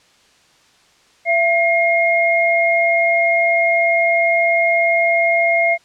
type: tone pair together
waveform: sine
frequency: 674.9 / 2139 Hz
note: E5 / C7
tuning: +41 / +38 cents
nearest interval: octave + minor sixth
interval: 1997 cents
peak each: -15 / -15 dBFS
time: 1.25-5.78 s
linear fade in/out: 50 ms
effects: white hiss -53 dBFS RMS until 5.84 s + low-pass 6000 Hz 12 dB/octave